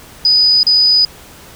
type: tone with dropouts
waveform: sine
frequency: 4972 Hz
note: D#8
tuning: 2 cents flat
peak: -7 dBFS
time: 0.25-1.05 s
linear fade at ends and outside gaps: 2 ms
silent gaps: 0.631-0.667 s
effects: pink hiss -38 dBFS RMS until 1.55 s